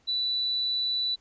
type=tone; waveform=sine; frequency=3965 Hz; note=B7; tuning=6 cents sharp; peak=-25 dBFS; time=0.07-1.16 s; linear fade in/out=20 ms; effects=pink hiss -65 dBFS RMS until 1.2 s + resampled to 16000 Hz